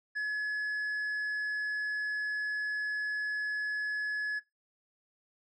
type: tone with tanh clipping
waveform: sine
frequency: 1700 Hz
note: G#6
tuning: 40 cents sharp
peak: -31 dBFS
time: 0.15-4.4 s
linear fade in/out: 20 ms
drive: 3 dB
effects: noise-tail reverb RT60 0.2 s tail -21 dB re dry